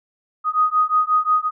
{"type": "beating tone pair", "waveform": "sine", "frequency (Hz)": [1244.5, 1250.1], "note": ["D#6", "D#6"], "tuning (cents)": [0, 8], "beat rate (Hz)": 5.6, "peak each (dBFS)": -18, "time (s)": [0.44, 1.51], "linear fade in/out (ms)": 50, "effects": []}